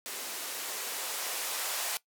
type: noise with band-pass filter sweep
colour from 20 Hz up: violet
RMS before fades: -36 dBFS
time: 0.06-1.97 s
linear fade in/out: 0 ms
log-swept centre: 330 to 680 Hz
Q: 1.2
effects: noise-tail reverb RT60 0.1 s tail -19 dB re dry